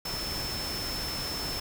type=tone in noise; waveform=sine; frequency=5290 Hz; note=E8; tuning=5 cents sharp; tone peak=-34 dBFS; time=0.05-1.6 s; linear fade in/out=5 ms; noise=pink; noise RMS=-36 dBFS; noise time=0.05-1.6 s; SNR=-1 dB; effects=none